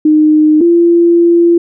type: tone pair in turn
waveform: sine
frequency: 306.8 / 341.7 Hz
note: D#4 / F4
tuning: -24 / -38 cents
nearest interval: major second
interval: 186 cents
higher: second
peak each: -4 dBFS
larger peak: neither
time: 0.05-0.61 / 0.61-1.58 s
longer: second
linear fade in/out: 5 ms
effects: none